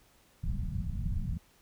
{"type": "low-pass noise", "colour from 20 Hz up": "pink", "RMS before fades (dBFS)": -33, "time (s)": [0.43, 1.38], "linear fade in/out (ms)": 10, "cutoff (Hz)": 200, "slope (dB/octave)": 48, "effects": ["pink hiss -64 dBFS RMS until 1.61 s"]}